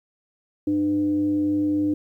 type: tone with frequency modulation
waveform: sine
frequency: 301.3 Hz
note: D4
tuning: 44 cents sharp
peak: -19 dBFS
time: 0.67-1.94 s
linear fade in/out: 5 ms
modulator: 202 Hz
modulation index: 0.29
effects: 10-bit